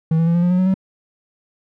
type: tone with pitch steps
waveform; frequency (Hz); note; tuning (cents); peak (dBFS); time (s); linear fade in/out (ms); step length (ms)
triangle; 161 / 164.86 / 168.81 / 172.85 / 177 / 181.24 / 185.58 / 190.03; E3 / E3 / E3 / F3 / F3 / F#3 / F#3 / F#3; -41 / 0 / +41 / -18 / +23 / -36 / +5 / +46; -11; 0.11-0.742; 5; 79
effects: none